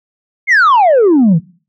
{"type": "exponential sweep", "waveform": "sine", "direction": "down", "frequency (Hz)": [2217, 146.83], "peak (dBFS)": -3, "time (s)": [0.47, 1.4], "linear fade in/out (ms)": 50, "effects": ["noise-tail reverb RT60 0.4 s tail -21 dB re dry", "tanh soft clip ceiling -4 dBFS"]}